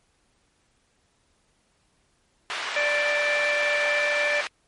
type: band-pass noise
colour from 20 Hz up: pink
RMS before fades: -31 dBFS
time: 2.5-4.47 s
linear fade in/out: 0 ms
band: 1100 to 3300 Hz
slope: 12 dB/octave
type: harmonic tone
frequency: 587.3 Hz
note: D5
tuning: in tune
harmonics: 1 / 3 / 4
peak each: -26 / -26 / -26 dBFS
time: 2.76-4.41 s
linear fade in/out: 5 ms
effects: pink hiss -67 dBFS RMS until 4.67 s + MP3 48 kbps